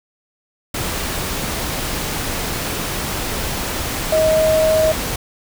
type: tone in noise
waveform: sine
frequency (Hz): 631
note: D#5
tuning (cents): +24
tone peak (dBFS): -12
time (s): 4.12-4.92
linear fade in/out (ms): 5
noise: pink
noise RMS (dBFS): -23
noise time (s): 0.74-5.16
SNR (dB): +8
effects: none